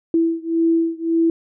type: beating tone pair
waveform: sine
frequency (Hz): 329.6 / 331.4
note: E4 / E4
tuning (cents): 0 / +9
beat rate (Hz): 1.8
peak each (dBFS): -18 / -19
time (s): 0.14-1.3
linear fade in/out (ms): 2
effects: none